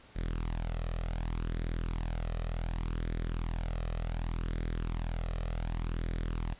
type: tone with flanger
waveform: sawtooth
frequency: 41.18 Hz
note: E1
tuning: 1 cent flat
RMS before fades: -34 dBFS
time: 0.15-6.55 s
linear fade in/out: 20 ms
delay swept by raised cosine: 0.52 to 1.62 ms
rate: 0.67 Hz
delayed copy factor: +0.6
effects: pink hiss -57 dBFS RMS until 6.59 s + resampled to 8000 Hz